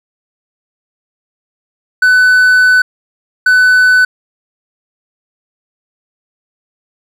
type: tone bursts at uneven times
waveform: triangle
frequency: 1500 Hz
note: F#6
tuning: 23 cents sharp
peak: -3 dBFS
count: 2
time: 2.02-2.82 / 3.46-4.05 s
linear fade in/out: 5 ms
effects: none